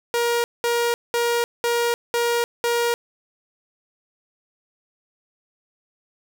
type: tone bursts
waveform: sawtooth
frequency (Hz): 473.1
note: A#4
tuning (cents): +26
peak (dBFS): -15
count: 6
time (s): 0.14-2.94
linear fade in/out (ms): 0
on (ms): 300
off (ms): 200
effects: none